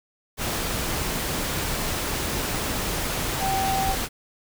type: tone in noise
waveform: sine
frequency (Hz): 773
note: G5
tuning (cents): -24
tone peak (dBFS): -23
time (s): 3.39-3.96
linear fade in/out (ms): 50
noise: pink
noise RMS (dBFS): -27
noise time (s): 0.37-4.09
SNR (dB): +1
effects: none